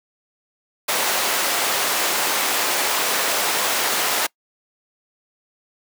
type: high-pass noise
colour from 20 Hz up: pink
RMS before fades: -21 dBFS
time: 0.88-4.27 s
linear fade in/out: 10 ms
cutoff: 560 Hz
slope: 12 dB/octave
effects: noise-tail reverb RT60 0.1 s tail -24 dB re dry